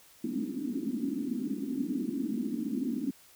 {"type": "band-pass noise", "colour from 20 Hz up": "pink", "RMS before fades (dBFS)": -33, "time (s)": [0.24, 3.11], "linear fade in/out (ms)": 5, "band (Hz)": [220, 300], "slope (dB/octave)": 48, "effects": ["white hiss -58 dBFS RMS until 3.35 s"]}